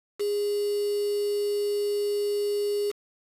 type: tone with quantisation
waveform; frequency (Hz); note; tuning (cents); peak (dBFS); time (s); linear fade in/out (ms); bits
sine; 410; G#4; -22; -24; 0.19-2.92; 20; 6
effects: resampled to 32000 Hz